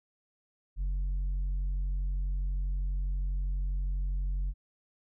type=tone with tanh clipping; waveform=triangle; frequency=46.18 Hz; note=F#1; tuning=3 cents flat; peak=-29 dBFS; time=0.76-4.54 s; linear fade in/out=50 ms; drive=8 dB; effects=none